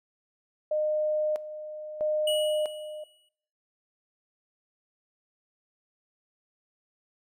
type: tone with tremolo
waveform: sine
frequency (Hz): 611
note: D#5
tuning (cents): -32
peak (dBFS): -24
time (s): 0.71-3.04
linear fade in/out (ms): 5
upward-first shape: square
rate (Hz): 0.77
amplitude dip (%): 75
type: tone with exponential decay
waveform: square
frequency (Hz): 2925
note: F#7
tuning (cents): -21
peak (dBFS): -27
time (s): 2.27-3.29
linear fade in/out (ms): 5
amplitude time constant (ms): 220
effects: noise-tail reverb RT60 0.6 s tail -20 dB re dry